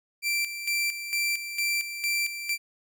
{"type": "tone with tremolo", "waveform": "sawtooth", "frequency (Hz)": 2349, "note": "D7", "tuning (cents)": 0, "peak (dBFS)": -21, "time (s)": [0.22, 2.58], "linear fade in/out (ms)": 50, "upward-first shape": "square", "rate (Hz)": 2.2, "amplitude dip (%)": 65, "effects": []}